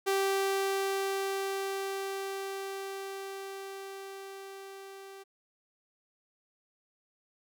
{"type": "tone with level ramp", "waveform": "sawtooth", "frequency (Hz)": 390, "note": "G4", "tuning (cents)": -9, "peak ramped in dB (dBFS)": [-22, -42], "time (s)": [0.06, 5.24], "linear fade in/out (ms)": 20, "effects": []}